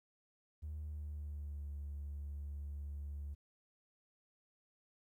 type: tone with pitch glide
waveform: triangle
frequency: 76.2 to 71.92 Hz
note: D#2 to D2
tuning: -36 to -36 cents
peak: -38 dBFS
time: 0.62-3.35 s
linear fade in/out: 20 ms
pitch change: -100 cents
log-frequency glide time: 0.77-1.69 s
effects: tanh soft clip ceiling -38 dBFS + 13-bit